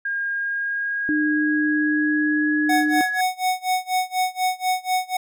sine tone with pitch glide, 1618 to 1678.9 Hz, G#6 to G#6, -46 to +18 cents, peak -22 dBFS, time 0.05-3.21 s, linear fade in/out 5 ms, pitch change +64 cents, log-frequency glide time 0.33-2.59 s
sine tone, 303 Hz, D#4, 46 cents flat, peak -19 dBFS, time 1.09-3.01 s, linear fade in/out 0 ms
square tone with tremolo, 740 Hz, F#5, in tune, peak -18 dBFS, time 2.69-5.17 s, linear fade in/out 5 ms, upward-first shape sine, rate 4.1 Hz, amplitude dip 95%
effects none

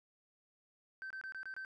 sine tone bursts, 1548 Hz, G6, 22 cents flat, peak -40 dBFS, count 6, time 1.02-1.649 s, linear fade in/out 0 ms, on 84 ms, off 25 ms, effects tanh soft clip ceiling -40 dBFS

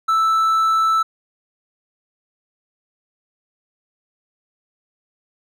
triangle tone, 1318.5 Hz, E6, in tune, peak -12 dBFS, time 0.08-1.03 s, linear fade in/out 10 ms, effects none

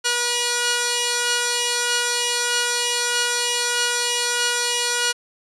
5% pulse tone pair together, 482.5 / 1445.9 Hz, B4 / F#6, -40 / -40 cents, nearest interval octave + perfect fifth, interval 1900 cents, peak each -10 dBFS, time 0.04-5.13 s, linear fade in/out 20 ms, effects resampled to 22050 Hz

